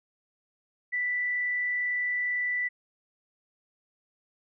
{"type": "tone with frequency modulation", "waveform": "sine", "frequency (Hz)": 1975.5, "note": "B6", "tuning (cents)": 0, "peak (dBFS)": -26, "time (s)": [0.92, 2.69], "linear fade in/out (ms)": 20, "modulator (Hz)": 37.9, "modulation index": 0.32, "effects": []}